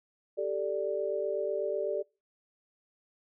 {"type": "chord", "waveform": "sine", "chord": "G suspended second", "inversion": "none", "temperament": "equal", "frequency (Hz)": [392, 440, 587.3], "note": ["G4", "A4", "D5"], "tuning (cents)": [0, 0, 0], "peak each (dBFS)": [-34, -34, -32], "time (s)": [0.37, 2.03], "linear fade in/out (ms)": 20, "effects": ["noise-tail reverb RT60 0.3 s tail -25 dB re dry"]}